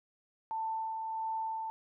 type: tone with tremolo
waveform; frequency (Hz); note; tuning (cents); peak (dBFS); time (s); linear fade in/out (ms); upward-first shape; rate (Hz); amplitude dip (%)
sine; 889; A5; +18; -32; 0.51-1.7; 0; sine; 1.5; 30
effects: none